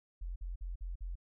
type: tone bursts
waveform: sine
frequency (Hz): 43.65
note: F1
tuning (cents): 0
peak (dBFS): -37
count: 5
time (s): 0.21-1.156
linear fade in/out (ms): 10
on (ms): 150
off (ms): 49
effects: none